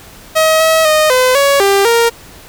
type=tone with pitch steps; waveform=sawtooth; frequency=635 / 642 / 618 / 509 / 560 / 396.2 / 465.8 Hz; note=D#5 / E5 / D#5 / C5 / C#5 / G4 / A#4; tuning=+35 / -46 / -12 / -48 / +18 / +18 / -1 cents; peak=-4 dBFS; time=0.35-2.1 s; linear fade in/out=20 ms; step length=250 ms; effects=pink hiss -37 dBFS RMS until 2.48 s